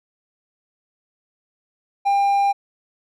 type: tone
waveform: triangle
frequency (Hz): 799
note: G5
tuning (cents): +33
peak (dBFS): -13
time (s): 2.05-2.53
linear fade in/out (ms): 20
effects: none